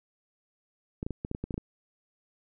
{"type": "clicks", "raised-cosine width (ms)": 3, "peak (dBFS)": -20, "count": 10, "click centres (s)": [1.029, 1.065, 1.107, 1.249, 1.314, 1.349, 1.44, 1.508, 1.542, 1.579], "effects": []}